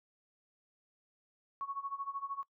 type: tone with tremolo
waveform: sine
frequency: 1108.7 Hz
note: C#6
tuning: in tune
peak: -34 dBFS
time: 1.61-2.43 s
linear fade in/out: 0 ms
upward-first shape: sine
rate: 13 Hz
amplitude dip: 85%
effects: noise-tail reverb RT60 0.1 s tail -22 dB re dry